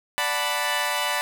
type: chord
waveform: 15% pulse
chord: B minor seventh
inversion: first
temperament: equal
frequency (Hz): 587.3 / 740 / 880 / 987.8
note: D5 / F#5 / A5 / B5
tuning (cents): 0 / 0 / 0 / 0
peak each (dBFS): -23 / -24 / -23 / -20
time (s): 0.18-1.21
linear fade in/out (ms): 0
effects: 7-bit